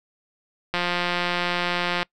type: click train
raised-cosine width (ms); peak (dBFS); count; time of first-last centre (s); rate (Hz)
0.3; -8; 228; 0.74-2.03; 176
effects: noise-tail reverb RT60 0.1 s tail -25 dB re dry